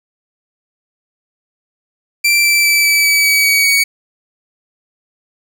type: tone with pitch steps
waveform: sawtooth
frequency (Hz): 2349 / 2334 / 2319 / 2305 / 2290 / 2276 / 2261 / 2247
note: D7 / D7 / D7 / D7 / D7 / C#7 / C#7 / C#7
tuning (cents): 0 / -11 / -22 / -33 / -44 / +45 / +34 / +23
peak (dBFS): -6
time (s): 2.24-3.84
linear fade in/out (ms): 10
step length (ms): 200
effects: none